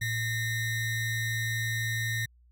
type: ring-modulated tone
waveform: square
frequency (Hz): 972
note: B5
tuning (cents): -28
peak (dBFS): -26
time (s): 0.01-2.26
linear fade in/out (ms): 10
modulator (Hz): 858
effects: added 60 Hz sine -57 dBFS peak until 2.51 s